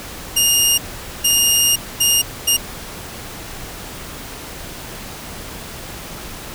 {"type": "tone bursts at uneven times", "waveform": "15% pulse", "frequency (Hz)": 2832, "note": "F7", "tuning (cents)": 23, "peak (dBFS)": -5, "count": 4, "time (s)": [[0.36, 0.78], [1.24, 1.76], [2, 2.22], [2.47, 2.57]], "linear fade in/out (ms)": 10, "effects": ["pink hiss -32 dBFS RMS until 6.54 s"]}